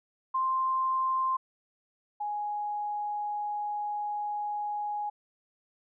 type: tone pair in turn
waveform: sine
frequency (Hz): 1048 / 831.8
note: C6 / G#5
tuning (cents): +2 / +2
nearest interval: major third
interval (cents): 400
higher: first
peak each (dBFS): -25 / -30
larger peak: first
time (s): 0.34-1.37 / 2.2-5.1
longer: second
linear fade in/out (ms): 10
effects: none